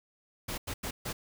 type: noise bursts at uneven times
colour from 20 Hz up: pink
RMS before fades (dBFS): -36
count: 4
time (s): 0.48-0.58 / 0.67-0.74 / 0.83-0.91 / 1.05-1.13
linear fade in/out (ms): 10
effects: none